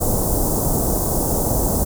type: band-stop noise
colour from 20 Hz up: pink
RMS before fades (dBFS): -19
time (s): 0-1.85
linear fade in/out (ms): 20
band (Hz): 850 to 7300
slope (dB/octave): 24
effects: none